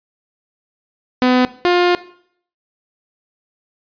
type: tone pair in turn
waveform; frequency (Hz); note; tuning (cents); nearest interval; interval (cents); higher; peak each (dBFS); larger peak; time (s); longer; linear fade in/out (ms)
sawtooth; 251.8 / 354; B3 / F4; +34 / +23; tritone; 589; second; -7; neither; 1.22-1.45 / 1.65-1.95; second; 0
effects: noise-tail reverb RT60 0.6 s tail -17 dB re dry + resampled to 11025 Hz